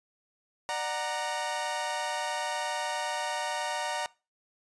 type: chord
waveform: sawtooth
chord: D augmented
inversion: none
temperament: equal with one note detuned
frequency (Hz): 596.2 / 740 / 932.3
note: D5 / F#5 / A#5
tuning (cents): +26 / 0 / 0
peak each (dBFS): -33 / -32 / -29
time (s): 0.69-4.06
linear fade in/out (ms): 0
effects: noise-tail reverb RT60 0.3 s tail -22 dB re dry + resampled to 22050 Hz